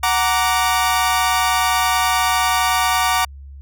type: chord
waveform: sawtooth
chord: Gb augmented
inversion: none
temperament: equal with one note detuned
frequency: 740 / 932.3 / 1167.9 Hz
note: Gb5 / Bb5 / D6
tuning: 0 / 0 / -10 cents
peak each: -16 dBFS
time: 0.03-3.25 s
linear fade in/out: 5 ms
effects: added 69 Hz sine -34 dBFS peak until 3.61 s